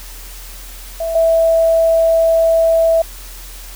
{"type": "tone pair in turn", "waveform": "sine", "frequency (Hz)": [659.3, 656.8], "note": ["E5", "E5"], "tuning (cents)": [0, -6], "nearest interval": "unison", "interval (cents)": 6, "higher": "first", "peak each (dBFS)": [-17, -9], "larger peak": "second", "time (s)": [[1, 1.15], [1.15, 3.02]], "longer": "second", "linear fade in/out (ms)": 5, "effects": ["added 42 Hz sine -32 dBFS peak until 3.75 s", "white hiss -36 dBFS RMS until 3.75 s"]}